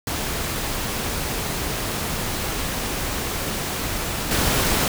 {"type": "noise with level steps", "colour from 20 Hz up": "pink", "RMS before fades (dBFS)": [-26, -20], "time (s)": [0.07, 4.88], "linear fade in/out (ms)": 2, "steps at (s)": 4.31, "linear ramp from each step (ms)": 2, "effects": []}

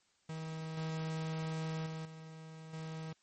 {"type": "tone with level steps", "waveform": "45% pulse", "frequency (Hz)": 159.4, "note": "D#3", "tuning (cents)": 42, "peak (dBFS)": [-40, -36, -40, -48, -41], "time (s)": [0.29, 3.13], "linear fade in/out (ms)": 5, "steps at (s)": [0.77, 1.86, 2.05, 2.73], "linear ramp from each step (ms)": 5, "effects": ["white hiss -73 dBFS RMS until 3.22 s", "MP3 32 kbps"]}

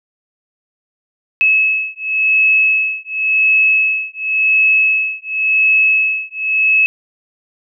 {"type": "beating tone pair", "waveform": "sine", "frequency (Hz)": [2585, 2585.92], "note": ["E7", "E7"], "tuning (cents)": [-34, -34], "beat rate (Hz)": 0.92, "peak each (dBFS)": -14, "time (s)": [1.41, 6.86], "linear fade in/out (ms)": 0, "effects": []}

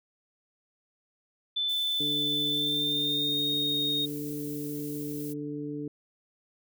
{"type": "tone with pitch glide", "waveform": "sine", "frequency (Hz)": [3520, 3716], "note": ["A7", "A#7"], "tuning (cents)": [0, -6], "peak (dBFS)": -26, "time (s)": [1.56, 4.06], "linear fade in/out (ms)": 10, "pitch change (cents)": 94, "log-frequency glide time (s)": [2.49, 3.44]}
{"type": "noise", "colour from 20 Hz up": "violet", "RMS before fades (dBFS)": -43, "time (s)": [1.68, 5.34], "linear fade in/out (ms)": 20}
{"type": "harmonic tone", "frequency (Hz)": 146.83, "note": "D3", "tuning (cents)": 0, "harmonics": [1, 2, 3], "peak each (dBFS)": [-40, -34, -39], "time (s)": [2, 5.88], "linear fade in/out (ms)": 2}
{"effects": []}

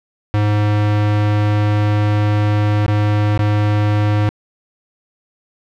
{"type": "tone with dropouts", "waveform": "square", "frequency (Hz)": 104.6, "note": "G#2", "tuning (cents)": 13, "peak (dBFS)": -13, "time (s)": [0.34, 4.29], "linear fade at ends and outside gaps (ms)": 0, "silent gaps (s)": [[2.863, 2.88], [3.376, 3.392]], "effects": ["low-pass 3000 Hz 12 dB/octave", "8-bit"]}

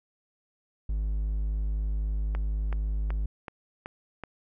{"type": "tone", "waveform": "triangle", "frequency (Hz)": 51.91, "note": "G#1", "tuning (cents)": 0, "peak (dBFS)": -24, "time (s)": [0.89, 3.26], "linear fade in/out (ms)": 5}
{"type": "click train", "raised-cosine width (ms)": 0.5, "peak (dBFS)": -22, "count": 6, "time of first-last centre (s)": [2.35, 4.237], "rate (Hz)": 2.65}
{"effects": []}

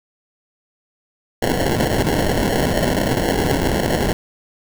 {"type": "noise with sample-and-hold", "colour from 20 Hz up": "violet", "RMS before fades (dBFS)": -18, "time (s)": [1.42, 4.13], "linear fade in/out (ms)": 5, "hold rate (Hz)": 1225, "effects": []}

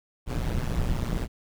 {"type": "noise with amplitude modulation", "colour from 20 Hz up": "brown", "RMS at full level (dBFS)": -23, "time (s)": [0.26, 1.28], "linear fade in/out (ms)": 50, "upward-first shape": "sine", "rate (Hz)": 121, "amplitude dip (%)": 90, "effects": []}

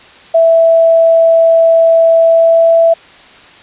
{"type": "tone with pitch glide", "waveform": "sine", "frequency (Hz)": [659.3, 663.5], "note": ["E5", "E5"], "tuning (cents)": [0, 11], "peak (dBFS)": -4, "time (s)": [0.34, 2.94], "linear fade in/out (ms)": 10, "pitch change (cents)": 11, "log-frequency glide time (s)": [2.19, 2.77], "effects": ["white hiss -38 dBFS RMS until 3.62 s", "resampled to 8000 Hz"]}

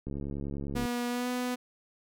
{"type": "click train", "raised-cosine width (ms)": 3, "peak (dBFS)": -24, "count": 56, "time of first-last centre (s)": [0.07, 0.853], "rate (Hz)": 70.2}
{"type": "tone with pitch glide", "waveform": "sawtooth", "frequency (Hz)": [242, 248.4], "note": ["B3", "B3"], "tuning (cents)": [-35, 10], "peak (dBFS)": -26, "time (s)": [0.75, 1.56], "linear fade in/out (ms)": 20, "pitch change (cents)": 45, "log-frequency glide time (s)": [1.08, 1.29]}
{"effects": []}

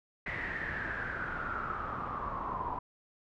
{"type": "noise with low-pass filter sweep", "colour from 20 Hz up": "pink", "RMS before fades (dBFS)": -37, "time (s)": [0.26, 2.79], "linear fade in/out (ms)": 5, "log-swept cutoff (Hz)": [2000, 970], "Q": 9.4, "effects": []}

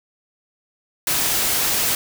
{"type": "noise", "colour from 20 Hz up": "white", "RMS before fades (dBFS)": -20, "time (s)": [1.07, 1.95], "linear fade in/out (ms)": 2, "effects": []}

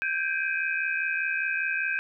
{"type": "tone cluster", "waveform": "sine", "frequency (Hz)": [1563, 1628, 2368, 2535], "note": ["G6", "G#6", "D7", "D#7"], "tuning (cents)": [-6, -35, 14, 32], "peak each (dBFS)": [-28, -34, -34, -31], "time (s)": [0.02, 1.99], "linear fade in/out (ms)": 0, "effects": []}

